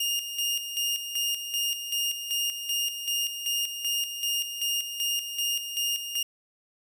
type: tone with tremolo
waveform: sawtooth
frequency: 2831 Hz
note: F7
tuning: 23 cents sharp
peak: -22 dBFS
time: 0-6.23 s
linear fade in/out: 5 ms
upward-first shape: square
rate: 2.6 Hz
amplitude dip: 60%
effects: 10-bit